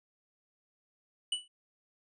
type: tone with exponential decay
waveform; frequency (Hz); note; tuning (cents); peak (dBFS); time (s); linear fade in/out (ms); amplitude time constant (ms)
square; 2960; F#7; 0; -27; 1.32-1.48; 5; 34
effects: resampled to 24000 Hz